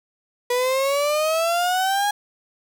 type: exponential sweep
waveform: 35% pulse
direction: up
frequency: 486.4 to 830.6 Hz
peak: -17 dBFS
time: 0.5-2.11 s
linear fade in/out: 5 ms
effects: none